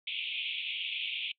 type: band-pass noise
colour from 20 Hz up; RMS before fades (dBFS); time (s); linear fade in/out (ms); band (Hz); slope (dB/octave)
white; -36; 0.07-1.32; 5; 2300 to 3500; 96
effects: noise-tail reverb RT60 0.1 s tail -24 dB re dry